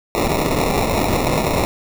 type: noise with sample-and-hold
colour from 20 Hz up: blue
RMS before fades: -18 dBFS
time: 0.15-1.65 s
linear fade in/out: 0 ms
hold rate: 1575 Hz
effects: none